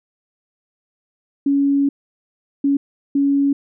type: tone bursts at uneven times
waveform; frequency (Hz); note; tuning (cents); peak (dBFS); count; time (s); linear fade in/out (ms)
sine; 280; C#4; +18; -13; 3; 1.46-1.89 / 2.64-2.77 / 3.15-3.53; 5
effects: none

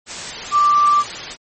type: tone in noise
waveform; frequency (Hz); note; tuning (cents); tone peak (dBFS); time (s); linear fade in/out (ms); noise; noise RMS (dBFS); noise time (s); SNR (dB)
sine; 1174.7; D6; 0; -10; 0.51-1.04; 50; white; -28; 0.06-1.37; +15
effects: MP3 32 kbps

